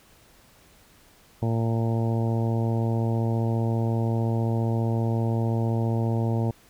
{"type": "harmonic tone", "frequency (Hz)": 114.4, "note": "A#2", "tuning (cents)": -32, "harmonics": [1, 2, 3, 4, 5, 6, 7, 8], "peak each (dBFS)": [-23, -29, -33, -35, -37, -39, -40, -41], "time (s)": [1.42, 6.51], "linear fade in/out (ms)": 5, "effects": ["pink hiss -56 dBFS RMS until 6.69 s"]}